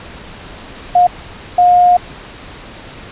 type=tone bursts at uneven times; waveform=sine; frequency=714 Hz; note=F5; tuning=38 cents sharp; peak=-5 dBFS; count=2; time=0.95-1.07 / 1.58-1.97 s; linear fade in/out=5 ms; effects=pink hiss -33 dBFS RMS until 3.11 s + resampled to 8000 Hz